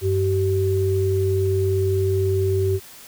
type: tone pair together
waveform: sine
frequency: 96.1 / 383.7 Hz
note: G2 / G4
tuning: -34 / -37 cents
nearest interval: 2 octaves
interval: 2397 cents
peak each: -20 dBFS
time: 0.01-2.8 s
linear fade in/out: 50 ms
effects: white hiss -43 dBFS RMS until 3.07 s